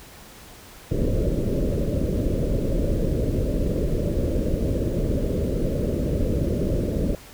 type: low-pass noise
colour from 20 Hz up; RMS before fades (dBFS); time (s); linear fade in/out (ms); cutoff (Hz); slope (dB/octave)
pink; -23; 0.91-7.15; 2; 610; 96
effects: pink hiss -45 dBFS RMS until 7.33 s